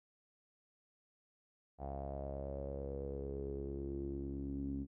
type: tone with low-pass filter sweep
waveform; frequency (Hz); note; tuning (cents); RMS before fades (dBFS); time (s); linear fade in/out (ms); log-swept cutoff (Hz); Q
sawtooth; 69; C#2; -7; -42; 1.78-4.87; 50; 730 to 260; 7.4
effects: none